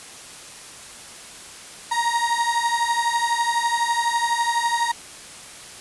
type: beating tone pair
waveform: 35% pulse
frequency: 932.3 / 944.3 Hz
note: A#5 / A#5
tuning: 0 / +22 cents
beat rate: 12 Hz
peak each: -21 dBFS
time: 1.91-4.92 s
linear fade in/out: 10 ms
effects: white hiss -40 dBFS RMS until 5.8 s + resampled to 24000 Hz